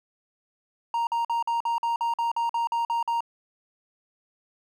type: tone bursts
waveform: triangle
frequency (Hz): 932.3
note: A#5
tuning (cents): 0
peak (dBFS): -21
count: 13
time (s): 0.94-3.206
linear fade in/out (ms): 2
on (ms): 130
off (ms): 48
effects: none